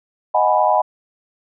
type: chord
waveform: sine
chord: G# minor seventh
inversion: second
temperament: equal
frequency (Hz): 622.3 / 740 / 830.6 / 987.8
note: D#5 / F#5 / G#5 / B5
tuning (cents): 0 / 0 / 0 / 0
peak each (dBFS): -18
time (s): 0.34-0.82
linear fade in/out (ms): 10
effects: none